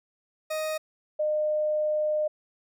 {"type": "tone pair in turn", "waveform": ["40% pulse", "sine"], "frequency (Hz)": [624, 608.7], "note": ["D#5", "D#5"], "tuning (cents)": [5, -38], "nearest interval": "unison", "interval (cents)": 43, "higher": "first", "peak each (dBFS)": [-27, -23], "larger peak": "second", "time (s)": [[0.5, 0.78], [1.19, 2.28]], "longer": "second", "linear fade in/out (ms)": 10, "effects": []}